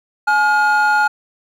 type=tone pair together; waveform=triangle; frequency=845.5 / 1422 Hz; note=G#5 / F6; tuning=+31 / +31 cents; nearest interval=major sixth; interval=900 cents; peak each=-12 dBFS; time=0.27-1.08 s; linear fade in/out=10 ms; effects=tanh soft clip ceiling -3 dBFS